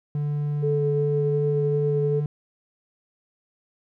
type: tone with pitch glide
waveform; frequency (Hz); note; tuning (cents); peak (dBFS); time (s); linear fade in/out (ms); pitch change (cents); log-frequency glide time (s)
triangle; 146.83 to 148.02; D3 to D3; 0 to +14; -21; 0.15-2.26; 2; +14; 1.09-1.28
type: tone with vibrato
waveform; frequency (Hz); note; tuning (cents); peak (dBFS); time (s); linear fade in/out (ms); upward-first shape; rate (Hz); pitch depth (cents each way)
sine; 433.9; A4; -24; -22; 0.62-2.21; 20; sine; 2.7; 10
effects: none